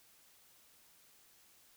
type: silence
effects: white hiss -65 dBFS RMS until 1.76 s